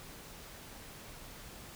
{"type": "silence", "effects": ["pink hiss -50 dBFS RMS until 1.75 s"]}